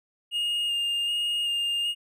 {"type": "tone with vibrato", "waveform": "triangle", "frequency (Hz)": 2834, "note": "F7", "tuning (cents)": 25, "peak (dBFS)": -23, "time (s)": [0.31, 1.95], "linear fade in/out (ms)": 50, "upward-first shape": "square", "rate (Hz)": 1.3, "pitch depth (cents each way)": 12, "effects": []}